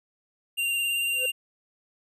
square tone with vibrato, 2781 Hz, F7, 8 cents flat, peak -25 dBFS, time 0.57-1.32 s, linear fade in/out 20 ms, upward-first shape sine, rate 18 Hz, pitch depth 17 cents each way
triangle tone with exponential growth, 510 Hz, C5, 44 cents flat, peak -26 dBFS, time 1.09-1.26 s, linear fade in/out 5 ms, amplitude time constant 36 ms
effects none

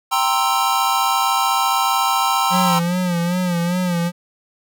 square chord, C dominant seventh, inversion second, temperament equal, 784 / 932.3 / 1046.5 / 1318.5 Hz, G5 / Bb5 / C6 / E6, 0 / 0 / 0 / 0 cents, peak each -22 dBFS, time 0.11-2.8 s, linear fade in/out 20 ms
square tone with vibrato, 176.5 Hz, F3, 19 cents sharp, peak -18 dBFS, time 2.5-4.12 s, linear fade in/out 50 ms, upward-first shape sine, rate 2.5 Hz, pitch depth 65 cents each way
effects none

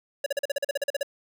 square tone bursts, 564 Hz, C#5, 30 cents sharp, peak -24 dBFS, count 13, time 0.24-1.031 s, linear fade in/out 5 ms, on 23 ms, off 41 ms, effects none

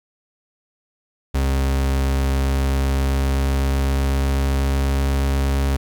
40% pulse tone with pitch glide, 67.5 to 68.48 Hz, C#2 to C#2, -45 to -20 cents, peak -16 dBFS, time 1.34-5.77 s, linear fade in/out 10 ms, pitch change +25 cents, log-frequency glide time 2.15-5.58 s, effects 9-bit

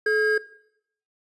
triangle tone pair together, 430 / 1623.5 Hz, A4 / G#6, -40 / -40 cents, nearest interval octave + major seventh, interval 2300 cents, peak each -20 dBFS, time 0.06-0.38 s, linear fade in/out 5 ms, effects noise-tail reverb RT60 0.7 s tail -18 dB re dry + resampled to 24000 Hz

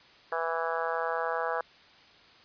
harmonic tone, 164.81 Hz, E3, in tune, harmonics 3 / 4 / 5 / 6 / 7 / 8 / 9 / 10, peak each -34 / -35 / -36 / -37 / -37 / -38 / -39 / -39 dBFS, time 0.32-1.61 s, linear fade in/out 2 ms, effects white hiss -56 dBFS RMS until 2.44 s + resampled to 11025 Hz

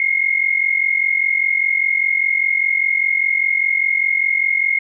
sine tone pair together, 2126 / 2171 Hz, C7 / C#7, +27 / -37 cents, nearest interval unison, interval 36 cents, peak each -17 dBFS, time 0-4.79 s, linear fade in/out 2 ms, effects none

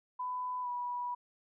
sine tone with pitch glide, 1000 to 977.2 Hz, B5 to B5, +21 to -19 cents, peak -34 dBFS, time 0.19-1.15 s, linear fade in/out 10 ms, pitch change -40 cents, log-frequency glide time 0.62-0.68 s, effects none

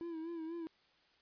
triangle tone with vibrato, 329.6 Hz, E4, in tune, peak -38 dBFS, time 0.01-0.67 s, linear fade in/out 0 ms, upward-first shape sine, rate 4.1 Hz, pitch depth 65 cents each way, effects white hiss -70 dBFS RMS until 1.21 s + resampled to 11025 Hz

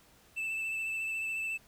triangle tone with vibrato, 2644 Hz, E7, 5 cents sharp, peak -31 dBFS, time 0.36-1.58 s, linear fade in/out 20 ms, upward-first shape sine, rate 14 Hz, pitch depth 17 cents each way, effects pink hiss -62 dBFS RMS until 1.67 s

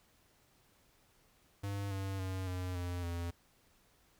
square tone with pitch steps, 100 / 96.98 / 94.06 / 91.22 / 88.47 / 85.81 Hz, G2 / G2 / F#2 / F#2 / F2 / F2, +35 / -18 / +29 / -24 / +23 / -30 cents, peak -37 dBFS, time 1.63-3.31 s, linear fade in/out 10 ms, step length 280 ms, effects pink hiss -69 dBFS RMS until 4.19 s

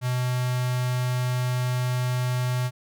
square tone with notch filter, 125.3 Hz, B2, 25 cents sharp, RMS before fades -25 dBFS, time 0.01-2.71 s, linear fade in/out 50 ms, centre 340 Hz, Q 1.3, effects none

